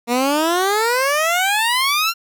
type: exponential sweep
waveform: 15% pulse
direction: up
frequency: 233.1 to 1396.9 Hz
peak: -9 dBFS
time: 0.07-2.14 s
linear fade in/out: 50 ms
effects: none